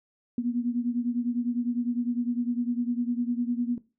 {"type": "beating tone pair", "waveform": "sine", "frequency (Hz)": [238.2, 248.1], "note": ["A#3", "B3"], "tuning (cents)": [38, 8], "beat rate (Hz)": 9.9, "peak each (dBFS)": [-27, -30], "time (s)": [0.38, 3.78], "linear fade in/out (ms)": 2, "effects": ["noise-tail reverb RT60 0.3 s tail -18 dB re dry"]}